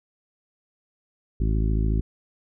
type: harmonic tone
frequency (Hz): 53.8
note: A1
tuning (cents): -38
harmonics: 1 / 2 / 3 / 4 / 5 / 6 / 7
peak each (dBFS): -21 / -27 / -31 / -33 / -35 / -37 / -38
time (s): 1.4-2.01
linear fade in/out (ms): 5
effects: none